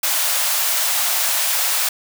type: high-pass noise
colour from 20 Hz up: white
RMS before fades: -19 dBFS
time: 0.03-1.89 s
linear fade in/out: 5 ms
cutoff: 570 Hz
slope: 48 dB/octave
effects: none